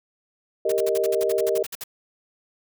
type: chord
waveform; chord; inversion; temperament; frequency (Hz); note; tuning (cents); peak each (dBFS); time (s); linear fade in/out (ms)
sine; Eb major; first; equal with one note detuned; 395.2 / 466.2 / 622.3; G4 / Bb4 / Eb5; +14 / 0 / 0; -24; 0.65-1.63; 5
type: noise bursts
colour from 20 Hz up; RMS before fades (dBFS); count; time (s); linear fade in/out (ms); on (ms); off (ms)
white; -33; 14; 0.69-1.839; 5; 31; 55
effects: none